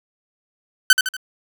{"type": "tone with echo", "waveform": "sawtooth", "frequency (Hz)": 1524, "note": "G6", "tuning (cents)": -49, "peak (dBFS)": -3, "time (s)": [0.9, 0.93], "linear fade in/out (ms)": 2, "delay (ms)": 79, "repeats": 3, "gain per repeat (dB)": -7, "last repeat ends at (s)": 1.167, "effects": []}